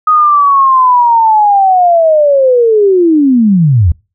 sine linear sweep, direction down, 1255 to 73.42 Hz, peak -4 dBFS, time 0.07-3.92 s, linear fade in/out 5 ms, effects noise-tail reverb RT60 0.3 s tail -26 dB re dry

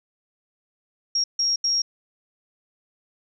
sine tone bursts at uneven times, 5588 Hz, F8, in tune, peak -19 dBFS, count 3, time 1.15-1.24 / 1.39-1.56 / 1.64-1.82 s, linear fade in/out 5 ms, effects none

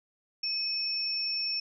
sine tone pair together, 2541 / 5415 Hz, D#7 / E8, +36 / +46 cents, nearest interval octave + minor second, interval 1310 cents, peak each -38 / -29 dBFS, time 0.43-1.6 s, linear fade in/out 5 ms, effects none

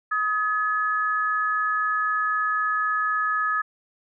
sine tone pair together, 1264 / 1707.9 Hz, D#6 / G#6, +27 / +48 cents, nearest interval perfect fourth, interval 521 cents, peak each -23 / -25 dBFS, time 0.11-3.62 s, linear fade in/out 10 ms, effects none

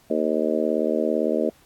harmonic tone, 77.8 Hz, D#2, in tune, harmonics 3 / 4 / 5 / 6 / 7 / 8, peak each -27 / -27 / -27 / -27 / -27 / -27 dBFS, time 0.1-1.5 s, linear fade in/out 5 ms, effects pink hiss -57 dBFS RMS until 1.65 s + AAC 64 kbps

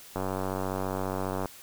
click train, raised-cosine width 1 ms, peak -17 dBFS, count 124, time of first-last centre 0.16-1.457 s, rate 94.8 Hz, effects white hiss -49 dBFS RMS until 1.62 s

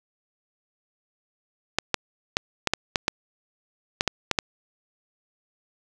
clicks, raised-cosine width 0.2 ms, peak -3 dBFS, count 11, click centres 1.786 / 1.943 / 2.369 / 2.673 / 2.736 / 2.958 / 3.081 / 4.009 / 4.077 / 4.313 / 4.388 s, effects none

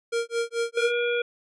square tone with tremolo, 466.2 Hz, A#4, in tune, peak -23 dBFS, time 0.12-0.95 s, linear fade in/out 10 ms, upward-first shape sine, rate 4.6 Hz, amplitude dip 100%
harmonic tone, 478.4 Hz, A#4, 45 cents sharp, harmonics 1 / 3 / 5 / 7, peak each -24 / -30 / -31 / -36 dBFS, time 0.77-1.22 s, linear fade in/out 5 ms
effects resampled to 22050 Hz

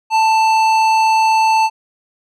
sine tone with tanh clipping, 884 Hz, A5, 8 cents sharp, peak -12 dBFS, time 0.1-1.7 s, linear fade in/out 50 ms, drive 14 dB, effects none

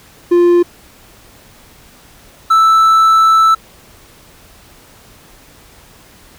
triangle tone pair in turn, 349.2 / 1318.4 Hz, F4 / E6, 0 / 0 cents, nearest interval octave + major seventh, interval 2300 cents, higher second, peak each -4 dBFS, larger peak neither, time 0.31-0.63 / 2.5-3.55 s, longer second, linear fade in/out 10 ms, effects pink hiss -43 dBFS RMS until 6.38 s

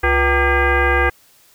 sine tone with frequency modulation, 773 Hz, G5, 24 cents flat, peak -12 dBFS, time 0.03-1.1 s, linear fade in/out 10 ms, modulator 420 Hz, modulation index 3.1, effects white hiss -52 dBFS RMS until 1.54 s

